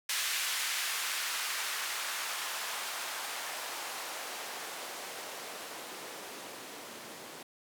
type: noise with band-pass filter sweep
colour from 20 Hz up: blue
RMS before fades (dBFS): -38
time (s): 0.09-7.43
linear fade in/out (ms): 5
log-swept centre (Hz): 2000 to 270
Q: 0.9
effects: none